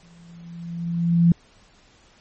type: tone with exponential growth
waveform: sine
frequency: 170 Hz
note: F3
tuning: 46 cents flat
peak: -10 dBFS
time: 0.03-1.32 s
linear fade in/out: 2 ms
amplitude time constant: 280 ms
effects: pink hiss -55 dBFS RMS until 2.2 s + MP3 32 kbps